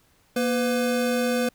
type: tone pair together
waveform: square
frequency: 237 / 502.2 Hz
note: A#3 / B4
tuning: +29 / +29 cents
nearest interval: octave + minor second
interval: 1300 cents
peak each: -25 dBFS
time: 0.36-1.49 s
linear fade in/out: 5 ms
effects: pink hiss -62 dBFS RMS until 1.54 s